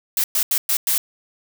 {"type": "noise bursts at uneven times", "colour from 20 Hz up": "blue", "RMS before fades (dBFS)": -19, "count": 5, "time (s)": [[0.17, 0.24], [0.35, 0.43], [0.51, 0.58], [0.69, 0.77], [0.87, 0.98]], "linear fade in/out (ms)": 2, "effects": []}